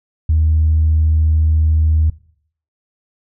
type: tone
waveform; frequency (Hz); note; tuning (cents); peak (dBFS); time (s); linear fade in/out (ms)
sine; 78.5; D#2; +16; -9; 0.29-2.1; 5
effects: noise-tail reverb RT60 0.6 s tail -21 dB re dry + tanh soft clip ceiling -6 dBFS